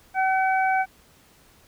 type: harmonic tone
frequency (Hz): 760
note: F#5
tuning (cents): +46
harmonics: 1 / 2 / 3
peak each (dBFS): -20 / -26 / -30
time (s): 0.14-0.86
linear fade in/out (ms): 50
effects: pink hiss -56 dBFS RMS until 1.67 s